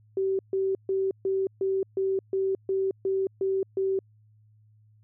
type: tone bursts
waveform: sine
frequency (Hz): 384.9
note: G4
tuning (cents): -32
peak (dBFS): -23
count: 11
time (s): 0.17-3.99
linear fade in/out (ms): 2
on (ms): 220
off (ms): 140
effects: added 107 Hz sine -56 dBFS peak until 5.03 s